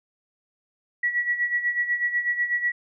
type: tone with tremolo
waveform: sine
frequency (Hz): 1934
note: B6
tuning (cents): -37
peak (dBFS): -19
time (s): 1.03-2.72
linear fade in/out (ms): 5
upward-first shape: sine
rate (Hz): 8.1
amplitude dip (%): 70
effects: none